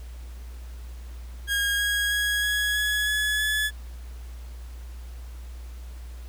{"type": "tone with pitch steps", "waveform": "30% pulse", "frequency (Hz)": [1632, 1645.3, 1658.6, 1672.1, 1685.7, 1699.3, 1713.1], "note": ["G#6", "G#6", "G#6", "G#6", "G#6", "G#6", "A6"], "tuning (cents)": [-31, -17, -3, 11, 25, 39, -47], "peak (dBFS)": -20, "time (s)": [1.47, 3.71], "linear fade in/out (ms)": 50, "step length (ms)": 320, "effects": ["added 60 Hz sine -36 dBFS peak until 6.28 s", "pink hiss -53 dBFS RMS until 6.28 s"]}